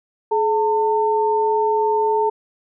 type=tone pair together; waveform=sine; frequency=426.1 / 900.8 Hz; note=G#4 / A5; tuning=+44 / +40 cents; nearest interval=octave + minor second; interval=1296 cents; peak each=-18 dBFS; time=0.31-2.3 s; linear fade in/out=10 ms; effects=none